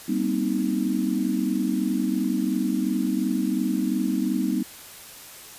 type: chord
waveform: sine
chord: C minor seventh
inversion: second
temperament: equal with one note detuned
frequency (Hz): 196 / 238.7 / 261.6 / 311.1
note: G3 / Bb3 / C4 / Eb4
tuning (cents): 0 / +41 / 0 / 0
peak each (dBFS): -27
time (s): 0.08-4.63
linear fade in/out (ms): 10
effects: white hiss -43 dBFS RMS until 5.58 s + resampled to 32000 Hz